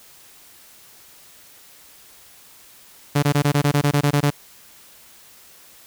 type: tone bursts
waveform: sawtooth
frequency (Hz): 144.6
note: D3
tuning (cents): -27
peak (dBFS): -11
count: 12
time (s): 3.15-4.305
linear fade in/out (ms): 10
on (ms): 77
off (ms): 21
effects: white hiss -48 dBFS RMS until 5.86 s